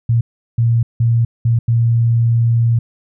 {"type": "tone bursts at uneven times", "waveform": "sine", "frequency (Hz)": 116.54, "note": "A#2", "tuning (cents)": 0, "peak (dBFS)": -10, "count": 5, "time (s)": [[0.09, 0.21], [0.58, 0.83], [1, 1.25], [1.45, 1.59], [1.68, 2.79]], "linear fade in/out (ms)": 5, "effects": []}